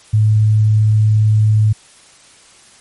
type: tone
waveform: sine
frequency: 107.5 Hz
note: A2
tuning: 40 cents flat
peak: -8 dBFS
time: 0.13-1.73 s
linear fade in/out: 10 ms
effects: white hiss -45 dBFS RMS until 2.8 s + MP3 48 kbps